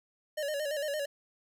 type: tone with vibrato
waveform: square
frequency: 587.3 Hz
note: D5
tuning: in tune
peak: -32 dBFS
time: 0.37-1.06 s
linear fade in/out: 10 ms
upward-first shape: square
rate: 8.8 Hz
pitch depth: 69 cents each way
effects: none